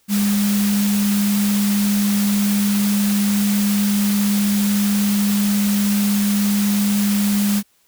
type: tone in noise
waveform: sine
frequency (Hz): 203.8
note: G#3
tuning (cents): -32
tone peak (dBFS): -15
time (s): 0.08-7.63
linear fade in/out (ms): 50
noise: white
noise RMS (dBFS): -26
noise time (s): 0.08-7.63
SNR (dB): +8
effects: white hiss -60 dBFS RMS until 7.87 s